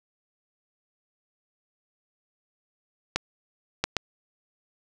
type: clicks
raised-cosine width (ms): 0.2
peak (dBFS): -6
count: 3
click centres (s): 3.16 / 3.84 / 3.967
effects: none